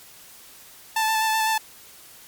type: tone with vibrato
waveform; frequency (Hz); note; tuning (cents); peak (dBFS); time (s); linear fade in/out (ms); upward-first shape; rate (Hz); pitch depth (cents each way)
sawtooth; 880; A5; 0; -16; 0.96-1.58; 5; square; 7.9; 14
effects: white hiss -47 dBFS RMS until 2.27 s + MP3 96 kbps